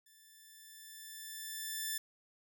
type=tone with level ramp; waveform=5% pulse; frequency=1760 Hz; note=A6; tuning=in tune; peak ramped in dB=-51 to -24 dBFS; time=0.06-1.98 s; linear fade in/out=5 ms; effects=none